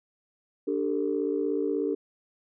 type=chord; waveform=sine; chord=D suspended fourth; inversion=none; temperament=equal with one note detuned; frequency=293.7 / 392 / 448.5 Hz; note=D4 / G4 / A4; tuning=0 / 0 / +33 cents; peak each=-29 dBFS; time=0.67-1.95 s; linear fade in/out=10 ms; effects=tanh soft clip ceiling -15 dBFS